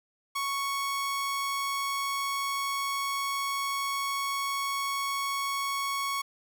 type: tone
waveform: sawtooth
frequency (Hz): 1108.7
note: C#6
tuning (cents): 0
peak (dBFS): -25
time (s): 0.35-6.22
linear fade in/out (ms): 10
effects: none